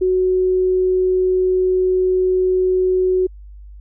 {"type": "tone", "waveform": "sine", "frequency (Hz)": 370, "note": "F#4", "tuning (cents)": 0, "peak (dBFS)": -13, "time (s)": [0.01, 3.27], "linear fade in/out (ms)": 10, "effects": ["added 50 Hz sine -35 dBFS peak until 3.8 s"]}